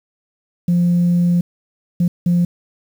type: tone bursts at uneven times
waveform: sine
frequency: 174.61 Hz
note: F3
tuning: in tune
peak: -10 dBFS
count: 3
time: 0.68-1.41 / 2-2.08 / 2.26-2.45 s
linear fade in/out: 5 ms
effects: tanh soft clip ceiling -9 dBFS + 7-bit